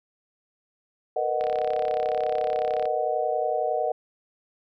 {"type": "chord", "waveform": "sine", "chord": "B major seventh", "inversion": "third", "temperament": "just", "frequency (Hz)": [463, 493.9, 617.4, 740.8], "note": ["A#4", "B4", "D#5", "F#5"], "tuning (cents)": [-12, 0, -14, 2], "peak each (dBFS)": [-30, -31, -27, -27], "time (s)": [1.16, 3.92], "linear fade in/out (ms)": 5}
{"type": "click train", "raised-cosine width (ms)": 0.3, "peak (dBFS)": -22, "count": 50, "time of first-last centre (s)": [1.41, 2.855], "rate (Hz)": 33.9}
{"effects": []}